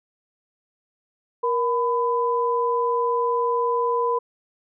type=tone pair together; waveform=sine; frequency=472.9 / 1002 Hz; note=A#4 / B5; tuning=+25 / +25 cents; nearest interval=octave + minor second; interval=1300 cents; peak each=-22 dBFS; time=1.43-4.19 s; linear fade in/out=10 ms; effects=none